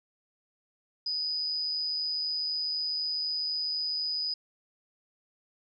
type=tone with amplitude modulation; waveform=sine; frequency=4976 Hz; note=D#8; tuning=1 cent flat; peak=-27 dBFS; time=1.06-4.34 s; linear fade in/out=5 ms; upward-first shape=sine; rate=156 Hz; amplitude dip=35%; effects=none